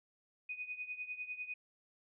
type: tone with tremolo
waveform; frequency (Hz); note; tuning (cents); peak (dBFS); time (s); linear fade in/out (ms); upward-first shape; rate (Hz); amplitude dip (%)
sine; 2489; D#7; 0; -37; 0.49-1.54; 5; triangle; 10; 85
effects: none